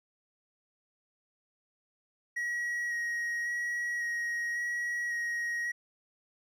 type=tone with vibrato; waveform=triangle; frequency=1900 Hz; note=A#6; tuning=33 cents sharp; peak=-29 dBFS; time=2.36-5.72 s; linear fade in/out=10 ms; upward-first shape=square; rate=0.91 Hz; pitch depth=11 cents each way; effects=none